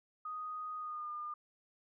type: tone with pitch glide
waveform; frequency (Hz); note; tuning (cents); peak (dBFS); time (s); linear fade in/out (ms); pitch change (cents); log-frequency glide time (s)
sine; 1244.5 to 1208.4; D#6 to D6; 0 to +49; -39; 0.25-1.34; 5; -51; 0.77-1.1
effects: none